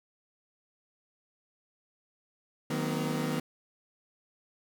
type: chord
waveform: 30% pulse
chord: C half-diminished seventh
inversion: first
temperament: equal with one note detuned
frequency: 155.56 / 185 / 233.1 / 255.1 Hz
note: Eb3 / Gb3 / Bb3 / C4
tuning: 0 / 0 / 0 / -44 cents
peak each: -31 / -36 / -33 / -32 dBFS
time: 2.7-3.4 s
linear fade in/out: 5 ms
effects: none